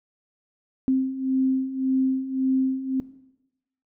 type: beating tone pair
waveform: sine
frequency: 261.6 / 263.4 Hz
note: C4 / C4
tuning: 0 / +12 cents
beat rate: 1.8 Hz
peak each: -26 / -21 dBFS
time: 0.88-3 s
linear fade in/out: 0 ms
effects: noise-tail reverb RT60 0.9 s tail -18 dB re dry